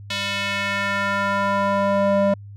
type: tone with band-pass filter sweep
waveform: square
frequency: 199.1 Hz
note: G3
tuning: 27 cents sharp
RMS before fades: -21 dBFS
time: 0.1-2.34 s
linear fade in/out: 5 ms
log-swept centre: 3400 to 530 Hz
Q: 1.7
effects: added 101 Hz sine -36 dBFS peak until 2.56 s